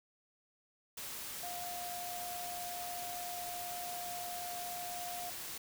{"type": "tone in noise", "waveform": "sine", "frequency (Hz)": 708, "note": "F5", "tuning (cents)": 23, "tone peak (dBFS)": -42, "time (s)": [1.43, 5.3], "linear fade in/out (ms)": 5, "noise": "white", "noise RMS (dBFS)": -44, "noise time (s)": [0.97, 5.58], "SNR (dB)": -1, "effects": []}